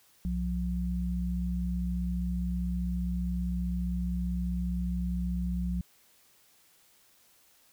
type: tone pair together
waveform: sine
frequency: 63 / 178.19 Hz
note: B1 / F3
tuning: +35 / +35 cents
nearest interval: octave + tritone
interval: 1800 cents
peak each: -31 / -31 dBFS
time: 0.25-5.81 s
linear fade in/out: 0 ms
effects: white hiss -63 dBFS RMS until 7.72 s